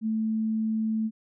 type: tone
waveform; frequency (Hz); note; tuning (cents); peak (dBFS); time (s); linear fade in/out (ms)
sine; 220; A3; 0; -24; 0.01-1.11; 50
effects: none